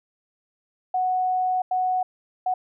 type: tone bursts at uneven times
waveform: sine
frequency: 739 Hz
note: F#5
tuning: 2 cents flat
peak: -20 dBFS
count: 3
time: 0.94-1.62 / 1.71-2.03 / 2.46-2.54 s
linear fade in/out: 5 ms
effects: none